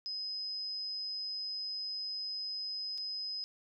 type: tone with dropouts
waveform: sine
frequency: 5050 Hz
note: D#8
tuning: 25 cents sharp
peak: -36 dBFS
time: 0.06-3.44 s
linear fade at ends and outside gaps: 0 ms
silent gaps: 2.977-2.981 s
effects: none